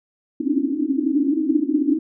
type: band-pass noise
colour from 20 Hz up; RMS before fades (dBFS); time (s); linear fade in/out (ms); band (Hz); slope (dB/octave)
pink; -20; 0.4-1.99; 5; 270 to 320; 96
effects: none